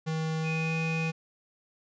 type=tone with pitch glide; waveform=square; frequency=159.3 to 161.9 Hz; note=D#3 to E3; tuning=+41 to -31 cents; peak=-29 dBFS; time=0.06-1.12 s; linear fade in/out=20 ms; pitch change=+28 cents; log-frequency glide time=0.4-0.76 s
type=tone; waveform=sine; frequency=2489 Hz; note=D#7; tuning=in tune; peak=-33 dBFS; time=0.43-1.12 s; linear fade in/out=50 ms
effects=resampled to 16000 Hz